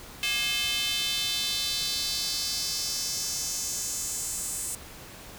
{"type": "tone with high-pass filter sweep", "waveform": "square", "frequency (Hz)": 236.7, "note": "A#3", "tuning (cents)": 27, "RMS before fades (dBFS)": -30, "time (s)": [0.23, 4.75], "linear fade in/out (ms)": 0, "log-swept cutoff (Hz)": [2700, 8300], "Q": 3, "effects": ["pink hiss -45 dBFS RMS until 5.38 s"]}